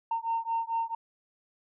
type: beating tone pair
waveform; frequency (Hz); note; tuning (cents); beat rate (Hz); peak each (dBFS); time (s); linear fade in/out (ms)
sine; 912 / 916.5; A#5 / A#5; -38 / -30; 4.5; -30; 0.11-0.95; 5
effects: tanh soft clip ceiling -22 dBFS